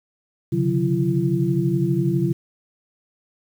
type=tone cluster; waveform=sine; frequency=133.4 / 145.6 / 180.8 / 338.4 Hz; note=C3 / D3 / F#3 / E4; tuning=+34 / -15 / -40 / +45 cents; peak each=-23 dBFS; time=0.52-2.33 s; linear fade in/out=10 ms; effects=8-bit